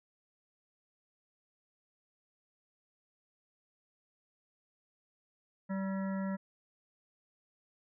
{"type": "harmonic tone with a mistuned harmonic", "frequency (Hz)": 193.1, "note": "G3", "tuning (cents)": -26, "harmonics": [1, 3, 5, 7, 9, 10], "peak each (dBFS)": [-33, -43, -47, -50, -52, -53], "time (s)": [5.69, 6.37], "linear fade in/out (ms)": 20, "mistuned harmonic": 9, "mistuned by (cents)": -46, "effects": []}